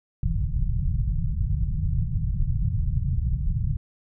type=low-pass noise; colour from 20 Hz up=pink; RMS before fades=-24 dBFS; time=0.23-3.77 s; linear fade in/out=2 ms; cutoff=160 Hz; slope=48 dB/octave; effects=none